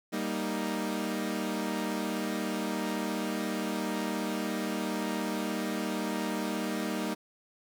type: chord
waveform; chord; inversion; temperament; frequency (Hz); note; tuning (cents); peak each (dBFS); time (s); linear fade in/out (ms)
sawtooth; Eb major; first; equal; 196 / 233.1 / 311.1; G3 / Bb3 / Eb4; 0 / 0 / 0; -31; 0.12-7.15; 20
effects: 10-bit